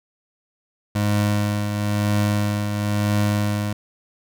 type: tone with tremolo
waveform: 25% pulse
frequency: 103.83 Hz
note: G#2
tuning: in tune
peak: -13 dBFS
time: 0.95-3.73 s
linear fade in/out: 5 ms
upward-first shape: triangle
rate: 1 Hz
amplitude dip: 50%
effects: none